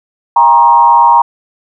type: tone with frequency modulation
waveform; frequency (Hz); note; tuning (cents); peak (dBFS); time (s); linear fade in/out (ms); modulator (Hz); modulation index
sine; 941; A#5; +16; -3; 0.36-1.22; 5; 136; 0.78
effects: none